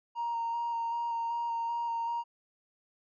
triangle tone with vibrato, 932.3 Hz, A#5, in tune, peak -27 dBFS, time 0.15-2.24 s, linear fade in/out 50 ms, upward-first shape square, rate 2.6 Hz, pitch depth 13 cents each way, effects tanh soft clip ceiling -27 dBFS + resampled to 16000 Hz

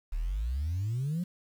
sine exponential sweep, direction up, 35.44 to 184 Hz, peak -27 dBFS, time 0.12-1.24 s, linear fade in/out 10 ms, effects tanh soft clip ceiling -26 dBFS + 9-bit

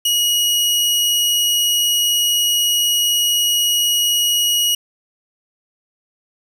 sawtooth tone, 2901 Hz, F#7, 35 cents flat, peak -11 dBFS, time 0.05-4.75 s, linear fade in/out 5 ms, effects none

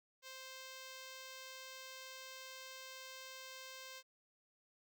5% pulse tone, 523.3 Hz, C5, in tune, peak -38 dBFS, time 0.22-4.03 s, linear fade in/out 50 ms, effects none

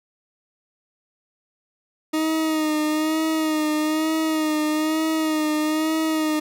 40% pulse tone with vibrato, 311.5 Hz, D#4, 2 cents sharp, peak -19 dBFS, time 2.13-6.4 s, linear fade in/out 10 ms, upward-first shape sine, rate 1.1 Hz, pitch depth 37 cents each way, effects none

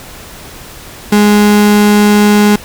35% pulse tone, 207.7 Hz, G#3, in tune, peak -3 dBFS, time 1.12-2.56 s, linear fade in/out 5 ms, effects pink hiss -31 dBFS RMS until 2.64 s

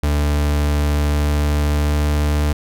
40% pulse tone with pitch glide, 73.42 to 74.14 Hz, D2 to D2, 0 to +17 cents, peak -14 dBFS, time 0.03-2.53 s, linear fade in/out 5 ms, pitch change +17 cents, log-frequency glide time 1.04-2.31 s, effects none

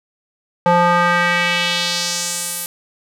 square tone with band-pass filter sweep, 174.61 Hz, F3, in tune, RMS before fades -17 dBFS, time 0.66-2.66 s, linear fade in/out 0 ms, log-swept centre 800 to 12000 Hz, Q 1.8, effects none

